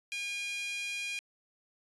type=tone with high-pass filter; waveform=5% pulse; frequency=811 Hz; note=G#5; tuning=41 cents flat; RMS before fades=-37 dBFS; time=0.12-1.19 s; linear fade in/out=0 ms; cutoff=2500 Hz; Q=6.8; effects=resampled to 24000 Hz